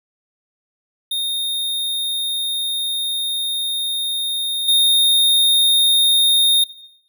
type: tone with level steps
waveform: square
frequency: 3684 Hz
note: A#7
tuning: 21 cents flat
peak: -20 / -12 dBFS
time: 1.11-6.64 s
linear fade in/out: 5 ms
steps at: 4.68 s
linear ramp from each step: 5 ms
effects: noise-tail reverb RT60 0.7 s tail -17 dB re dry